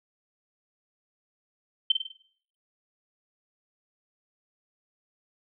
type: tone with echo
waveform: sine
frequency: 3100 Hz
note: G7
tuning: 20 cents flat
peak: -16 dBFS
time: 1.9-1.92 s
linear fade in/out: 5 ms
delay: 50 ms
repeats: 4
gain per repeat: -6 dB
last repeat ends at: 2.12 s
effects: noise-tail reverb RT60 0.6 s tail -17 dB re dry